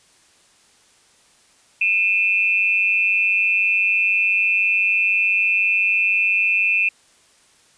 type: tone pair together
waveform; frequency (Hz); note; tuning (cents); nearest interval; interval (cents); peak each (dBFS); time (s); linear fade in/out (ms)
sine; 2451 / 2645; D#7 / E7; -27 / +5; minor second; 132; -18; 1.81-6.89; 5
effects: white hiss -55 dBFS RMS until 7.77 s + resampled to 22050 Hz